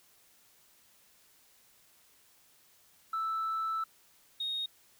sine tone pair in turn, 1318.5 / 3729 Hz, E6 / A#7, 0 / 0 cents, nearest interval octave + tritone, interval 1800 cents, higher second, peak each -29 / -31 dBFS, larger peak first, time 3.13-3.84 / 4.4-4.66 s, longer first, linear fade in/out 5 ms, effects tanh soft clip ceiling -28 dBFS + white hiss -64 dBFS RMS until 4.99 s

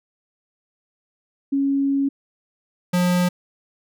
sine / square tone pair in turn, 276.5 / 178.53 Hz, C#4 / F3, -4 / +38 cents, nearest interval minor sixth, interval 758 cents, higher first, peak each -17 dBFS, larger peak neither, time 1.52-2.09 / 2.93-3.29 s, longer first, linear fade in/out 10 ms, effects none

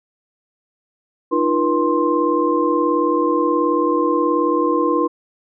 sine tone cluster, 304.9 / 343.5 / 481.8 / 1052 Hz, D#4 / F4 / B4 / C6, -35 / -29 / -43 / +9 cents, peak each -20 dBFS, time 1.31-5.08 s, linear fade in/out 20 ms, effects none

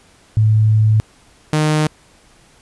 sine / sawtooth tone pair in turn, 108.5 / 153.44 Hz, A2 / D#3, -24 / -24 cents, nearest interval tritone, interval 600 cents, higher second, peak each -9 dBFS, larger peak neither, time 0.37-1 / 1.53-1.87 s, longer first, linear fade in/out 0 ms, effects pink hiss -50 dBFS RMS until 2.61 s + resampled to 24000 Hz

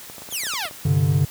clicks, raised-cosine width 1 ms, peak -25 dBFS, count 10, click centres 0.099 / 0.182 / 0.22 / 0.289 / 0.325 / 0.435 / 0.468 / 0.537 / 0.654 / 0.711 s
10% pulse exponential sweep, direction down, 3729 to 554.4 Hz, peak -16 dBFS, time 0.3-0.7 s, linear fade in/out 50 ms
triangle chord, G suspended fourth, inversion none, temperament equal, 98 / 130.81 / 146.83 Hz, G2 / C3 / D3, 0 / 0 / 0 cents, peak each -19 / -20 / -16 dBFS, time 0.85-1.25 s, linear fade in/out 5 ms
effects white hiss -40 dBFS RMS until 1.3 s + high-pass 60 Hz 12 dB/octave

